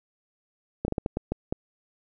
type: slowing click train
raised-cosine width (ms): 2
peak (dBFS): -13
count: 8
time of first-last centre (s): 0.85-1.525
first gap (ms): 31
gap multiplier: 1.37
effects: none